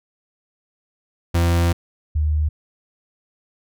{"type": "tone pair in turn", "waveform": ["40% pulse", "sine"], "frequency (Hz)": [85.4, 76.08], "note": ["F2", "D#2"], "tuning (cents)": [-38, -38], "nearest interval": "major second", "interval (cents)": 200, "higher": "first", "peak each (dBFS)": [-14, -16], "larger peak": "first", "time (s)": [[1.34, 1.73], [2.15, 2.49]], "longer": "first", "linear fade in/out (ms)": 10, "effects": []}